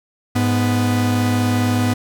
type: tone pair together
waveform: 45% pulse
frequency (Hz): 103.83 / 247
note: G#2 / B3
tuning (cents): 0 / 0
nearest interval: octave + minor third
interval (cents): 1500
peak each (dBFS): -18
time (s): 0.35-1.94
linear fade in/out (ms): 10
effects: none